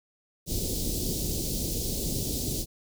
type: band-stop noise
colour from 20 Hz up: pink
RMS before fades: -30 dBFS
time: 0.46-2.66 s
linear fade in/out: 50 ms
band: 460 to 4200 Hz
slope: 24 dB/octave
effects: none